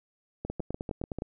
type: two click trains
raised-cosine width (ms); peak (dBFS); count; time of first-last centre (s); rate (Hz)
2; -21 / -20; 6 / 8; 0.45-1.186 / 0.5-1.221; 6.79 / 9.71
effects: none